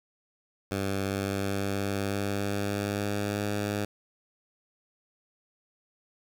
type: tone with pitch glide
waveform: 10% pulse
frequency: 98 to 102.87 Hz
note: G2 to G#2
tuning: 0 to -16 cents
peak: -20 dBFS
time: 0.71-3.85 s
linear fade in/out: 5 ms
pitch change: +84 cents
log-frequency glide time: 1.04-3.46 s
effects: 9-bit